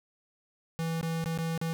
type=tone with dropouts; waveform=square; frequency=164.1 Hz; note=E3; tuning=8 cents flat; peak=-30 dBFS; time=0.79-1.73 s; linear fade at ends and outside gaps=0 ms; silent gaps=1.012-1.029 / 1.241-1.259 / 1.376-1.387 / 1.577-1.614 s; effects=none